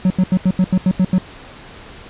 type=tone bursts; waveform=triangle; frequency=185 Hz; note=F#3; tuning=in tune; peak=-8 dBFS; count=9; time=0.05-1.183 s; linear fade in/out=2 ms; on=53 ms; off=82 ms; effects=pink hiss -38 dBFS RMS until 2.09 s + resampled to 8000 Hz